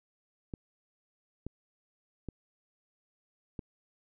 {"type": "clicks", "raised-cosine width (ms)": 3, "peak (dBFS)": -25, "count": 4, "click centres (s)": [0.538, 1.466, 2.287, 3.592], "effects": []}